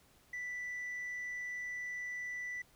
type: tone with tanh clipping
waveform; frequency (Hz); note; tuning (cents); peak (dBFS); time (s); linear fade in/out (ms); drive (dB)
sine; 1975.5; B6; 0; -39; 0.33-2.62; 5; 1
effects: pink hiss -66 dBFS RMS until 2.75 s